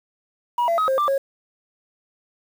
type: tone with pitch steps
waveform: sine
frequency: 963 / 675 / 1268 / 531 / 1181 / 547 Hz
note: B5 / E5 / D#6 / C5 / D6 / C#5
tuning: -44 / +41 / +32 / +25 / +9 / -23 cents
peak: -15 dBFS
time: 0.58-1.18 s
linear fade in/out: 5 ms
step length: 100 ms
effects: tanh soft clip ceiling -16 dBFS + 7-bit